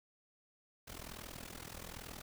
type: noise with amplitude modulation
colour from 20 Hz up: pink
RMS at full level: -45 dBFS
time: 0.87-2.22 s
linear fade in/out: 10 ms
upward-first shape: sine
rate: 41.2 Hz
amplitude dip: 85%
effects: none